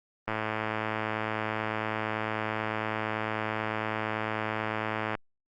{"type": "click train", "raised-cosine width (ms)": 0.5, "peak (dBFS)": -15, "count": 532, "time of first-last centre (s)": [0.28, 5.152], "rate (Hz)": 109, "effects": ["Opus 32 kbps"]}